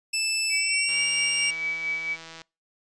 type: tone with pitch glide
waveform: 15% pulse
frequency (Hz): 2637 to 2794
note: E7 to F7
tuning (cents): 0 to 0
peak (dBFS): -16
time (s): 0.13-1.51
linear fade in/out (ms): 10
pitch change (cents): +100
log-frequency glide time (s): 0.53-1
type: tone with tremolo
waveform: sine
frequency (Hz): 2286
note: D7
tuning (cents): -47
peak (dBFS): -24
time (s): 0.49-2.17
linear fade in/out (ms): 50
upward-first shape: sine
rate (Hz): 4.4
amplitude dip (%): 50
type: click train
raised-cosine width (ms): 0.2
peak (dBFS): -25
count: 250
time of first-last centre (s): 0.89-2.418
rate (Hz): 163
effects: noise-tail reverb RT60 0.3 s tail -26 dB re dry + resampled to 22050 Hz